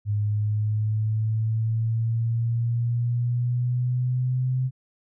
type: exponential sweep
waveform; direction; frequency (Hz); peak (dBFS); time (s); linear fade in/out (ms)
sine; up; 103.5 to 129.5; -21; 0.05-4.71; 50
effects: none